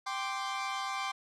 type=chord; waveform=sawtooth; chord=G suspended fourth; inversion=none; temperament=equal; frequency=784 / 1046.5 / 1174.7 Hz; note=G5 / C6 / D6; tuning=0 / 0 / 0 cents; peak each=-34 dBFS; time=0.06-1.12 s; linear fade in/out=10 ms; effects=low-pass 6000 Hz 12 dB/octave